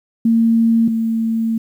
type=tone pair in turn; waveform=sine; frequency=228.2 / 225.7 Hz; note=A#3 / A3; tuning=-37 / +44 cents; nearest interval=unison; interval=19 cents; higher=first; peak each=-10 / -15 dBFS; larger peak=first; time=0.25-0.88 / 0.88-1.58 s; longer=second; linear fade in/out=5 ms; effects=8-bit